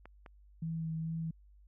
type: clicks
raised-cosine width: 0.5 ms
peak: -35 dBFS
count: 2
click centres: 0.056 / 0.262 s
type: tone with vibrato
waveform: sine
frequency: 162 Hz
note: E3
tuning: 30 cents flat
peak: -34 dBFS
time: 0.62-1.31 s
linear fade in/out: 5 ms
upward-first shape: sine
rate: 2.3 Hz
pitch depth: 16 cents each way
effects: added 50 Hz sine -57 dBFS peak until 1.67 s